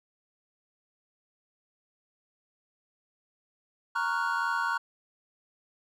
triangle chord, Gb major seventh, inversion first, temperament equal, 932.3 / 1108.7 / 1396.9 / 1480 Hz, Bb5 / Db6 / F6 / Gb6, 0 / 0 / 0 / 0 cents, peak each -30 / -31 / -31 / -30 dBFS, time 3.95-4.78 s, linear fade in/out 10 ms, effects none

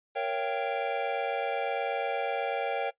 square chord, G half-diminished seventh, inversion first, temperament equal with one note detuned, 466.2 / 554.4 / 685.7 / 784 Hz, Bb4 / Db5 / F5 / G5, 0 / 0 / -32 / 0 cents, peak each -35 / -34 / -38 / -33 dBFS, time 0.15-2.91 s, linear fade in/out 20 ms, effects noise-tail reverb RT60 0.1 s tail -19 dB re dry + resampled to 8000 Hz

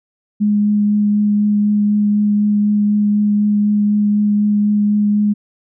sine tone with vibrato, 207.7 Hz, G#3, in tune, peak -11 dBFS, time 0.4-5.34 s, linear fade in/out 20 ms, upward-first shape triangle, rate 4 Hz, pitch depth 11 cents each way, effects none

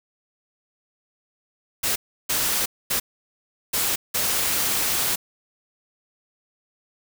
white noise bursts at uneven times, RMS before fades -23 dBFS, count 5, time 1.83-1.96 / 2.29-2.66 / 2.9-3 / 3.73-3.96 / 4.14-5.16 s, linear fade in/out 10 ms, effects none

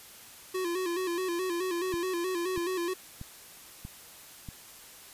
square tone with vibrato, 357.5 Hz, F4, 41 cents sharp, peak -30 dBFS, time 0.54-2.94 s, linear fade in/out 10 ms, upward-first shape square, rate 4.7 Hz, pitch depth 71 cents each way
click train, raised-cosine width 5 ms, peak -28 dBFS, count 5, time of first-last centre 1.94-4.488 s, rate 1.57 Hz
effects white hiss -50 dBFS RMS until 5.13 s + resampled to 32000 Hz

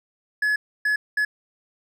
triangle tone bursts at uneven times, 1700 Hz, G#6, 40 cents sharp, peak -17 dBFS, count 3, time 0.42-0.56 / 0.85-0.96 / 1.17-1.25 s, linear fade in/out 5 ms, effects none

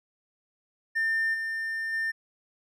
triangle tone with level steps, 1800 Hz, A6, 39 cents sharp, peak -21 / -27 / -24 dBFS, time 0.95-2.12 s, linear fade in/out 20 ms, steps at 1.33 / 1.92 s, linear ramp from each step 20 ms, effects tanh soft clip ceiling -19 dBFS

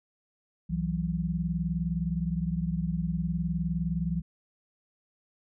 sine tone cluster, 64.8 / 164.9 / 184.4 Hz, C2 / E3 / F#3, -16 / +1 / -6 cents, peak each -35 / -29 / -32 dBFS, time 0.69-4.22 s, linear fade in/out 20 ms, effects none

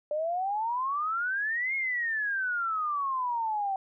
sine exponential two-way sweep, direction up then down, 587.3 to 2175 to 762 Hz, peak -27 dBFS, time 0.11-3.76 s, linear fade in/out 2 ms, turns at 1.75 s, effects none

